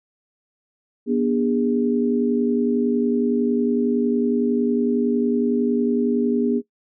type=tone cluster; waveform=sine; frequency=241.4 / 292.3 / 407.7 Hz; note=B3 / D4 / G#4; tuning=-39 / -8 / -32 cents; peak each=-19 / -24 / -23 dBFS; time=1.06-6.62 s; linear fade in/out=50 ms; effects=noise-tail reverb RT60 0.1 s tail -17 dB re dry